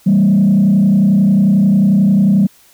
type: tone with frequency modulation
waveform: sine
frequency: 196 Hz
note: G3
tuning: in tune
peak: -6 dBFS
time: 0.06-2.47 s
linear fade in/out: 10 ms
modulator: 31.2 Hz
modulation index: 0.84
effects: tanh soft clip ceiling -4 dBFS + white hiss -48 dBFS RMS until 2.73 s